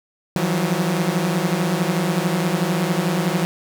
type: tone cluster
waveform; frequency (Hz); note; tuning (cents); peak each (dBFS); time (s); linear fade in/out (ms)
sawtooth; 162.2 / 175.9 / 186.9; E3 / F3 / F#3; -28 / +13 / +18; -19; 0.36-3.45; 0
effects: none